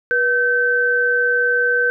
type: tone pair together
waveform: sine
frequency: 485.2 / 1540.4 Hz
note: B4 / G6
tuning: -31 / -31 cents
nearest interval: octave + minor sixth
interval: 2000 cents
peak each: -20 / -15 dBFS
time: 0.11-1.9 s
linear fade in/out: 0 ms
effects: none